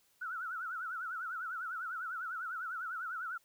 sine tone with vibrato, 1396.9 Hz, F6, in tune, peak -37 dBFS, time 0.21-3.38 s, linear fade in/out 10 ms, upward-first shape triangle, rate 10 Hz, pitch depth 170 cents each way, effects white hiss -71 dBFS RMS until 3.44 s

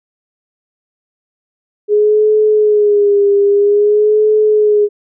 sine tone with vibrato, 415.3 Hz, G#4, in tune, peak -7 dBFS, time 1.88-4.89 s, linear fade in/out 50 ms, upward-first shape sine, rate 0.51 Hz, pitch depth 54 cents each way, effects none

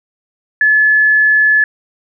sine tone, 1720 Hz, A6, 40 cents flat, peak -7 dBFS, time 0.61-1.64 s, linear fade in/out 2 ms, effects none

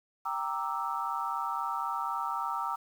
sine chord, E half-diminished seventh, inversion first, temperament equal, 784 / 932.3 / 1174.7 / 1318.5 Hz, G5 / Bb5 / D6 / E6, 0 / 0 / 0 / 0 cents, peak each -38 / -35 / -36 / -35 dBFS, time 0.25-2.76 s, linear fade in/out 10 ms, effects 9-bit

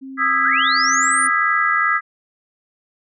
sine tone with tremolo, 267 Hz, C4, 35 cents sharp, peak -30 dBFS, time 0.01-1.3 s, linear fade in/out 20 ms, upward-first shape sine, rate 2.4 Hz, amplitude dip 30%
sine chord, E major seventh, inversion third, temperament just, 1236.1 / 1318.5 / 1648.1 / 1977.8 Hz, D#6 / E6 / G#6 / B6, -12 / 0 / -14 / +2 cents, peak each -20 dBFS, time 0.17-2.01 s, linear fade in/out 50 ms
sine linear sweep, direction up, 1295 to 9580 Hz, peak -20 dBFS, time 0.44-1.27 s, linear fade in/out 2 ms
effects none

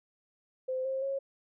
sine tone with pitch steps, 517 / 531.2 / 545.8 Hz, C5 / C5 / C#5, -21 / +26 / -27 cents, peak -30 dBFS, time 0.68-1.19 s, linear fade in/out 10 ms, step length 170 ms, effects none

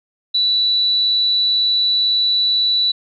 sine tone with amplitude modulation, 3951 Hz, B7, in tune, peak -12 dBFS, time 0.34-2.92 s, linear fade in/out 10 ms, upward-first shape sine, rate 254 Hz, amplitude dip 25%, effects none

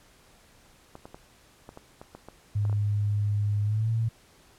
clicks, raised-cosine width 1 ms, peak -28 dBFS, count 11, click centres 0.954 / 1.055 / 1.145 / 1.691 / 1.774 / 2.015 / 2.15 / 2.286 / 2.652 / 2.697 / 2.728 s
sine tone with pitch glide, 103.3 to 113.3 Hz, G#2 to A#2, -9 to -49 cents, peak -23 dBFS, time 2.55-4.09 s, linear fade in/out 10 ms, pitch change +160 cents, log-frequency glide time 3.63-3.91 s
effects pink hiss -58 dBFS RMS until 4.58 s + low-pass 12000 Hz 12 dB/octave

